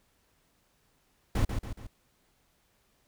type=noise with echo; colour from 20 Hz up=brown; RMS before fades=-25 dBFS; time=1.35-1.45 s; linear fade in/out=5 ms; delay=140 ms; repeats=3; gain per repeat=-6 dB; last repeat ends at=1.87 s; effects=pink hiss -70 dBFS RMS until 3.07 s